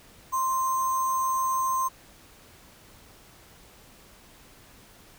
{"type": "tone with sample-and-hold", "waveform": "sine", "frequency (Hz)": 1046.5, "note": "C6", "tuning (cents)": 0, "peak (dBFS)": -23, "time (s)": [0.32, 1.89], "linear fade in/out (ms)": 20, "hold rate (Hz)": 7350, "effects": ["pink hiss -53 dBFS RMS until 5.18 s"]}